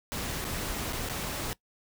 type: noise with dropouts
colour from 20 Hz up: pink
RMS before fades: -34 dBFS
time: 0.12-1.53 s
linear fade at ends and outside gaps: 0 ms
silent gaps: 0.444-0.45 / 0.926-0.931 / 1.089-1.097 s
effects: noise-tail reverb RT60 0.1 s tail -20 dB re dry